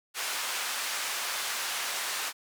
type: band-pass noise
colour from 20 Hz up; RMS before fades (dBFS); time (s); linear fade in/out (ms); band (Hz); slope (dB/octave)
pink; -33; 0.14-2.33; 50; 1100 to 12000; 12
effects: none